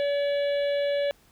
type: harmonic tone with a mistuned harmonic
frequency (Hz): 570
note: C#5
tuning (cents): +48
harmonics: 1 / 3 / 4 / 5 / 6 / 7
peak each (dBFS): -23 / -38 / -41 / -43 / -41 / -45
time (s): 0-1.11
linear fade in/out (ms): 0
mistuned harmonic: 5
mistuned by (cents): +27
effects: pink hiss -60 dBFS RMS until 1.31 s